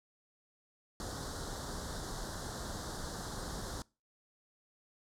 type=band-stop noise; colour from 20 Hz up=pink; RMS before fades=-41 dBFS; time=1-3.82 s; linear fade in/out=0 ms; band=1700 to 3600 Hz; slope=48 dB/octave; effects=noise-tail reverb RT60 0.3 s tail -23 dB re dry + low-pass 9000 Hz 12 dB/octave